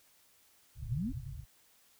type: low-pass noise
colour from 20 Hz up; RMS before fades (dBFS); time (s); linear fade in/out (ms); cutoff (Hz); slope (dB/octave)
white; -42; 0.75-1.46; 50; 140; 96
type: exponential sweep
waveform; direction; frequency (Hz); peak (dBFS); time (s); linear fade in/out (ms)
sine; up; 89.9 to 295.8; -32; 0.85-1.13; 50
effects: white hiss -66 dBFS RMS until 1.99 s